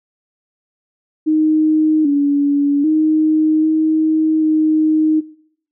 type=tone with pitch steps; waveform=sine; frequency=310.9 / 285.3 / 311.5 / 314.6 / 311.6 Hz; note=D#4 / C#4 / D#4 / D#4 / D#4; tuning=-1 / +50 / +2 / +19 / +3 cents; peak=-11 dBFS; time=1.26-5.21 s; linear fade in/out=20 ms; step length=790 ms; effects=noise-tail reverb RT60 0.7 s tail -21 dB re dry